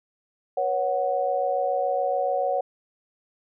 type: chord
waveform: sine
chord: B suspended second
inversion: none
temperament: equal with one note detuned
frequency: 487.4 / 554.4 / 740 Hz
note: B4 / C#5 / F#5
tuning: -23 / 0 / 0 cents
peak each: -30 / -25 / -25 dBFS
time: 0.57-2.61 s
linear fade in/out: 5 ms
effects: none